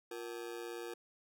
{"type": "ring-modulated tone", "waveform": "40% pulse", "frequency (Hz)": 410.8, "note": "G#4", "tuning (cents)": -19, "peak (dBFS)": -38, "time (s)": [0.11, 0.94], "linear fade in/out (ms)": 5, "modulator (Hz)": 58.6, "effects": []}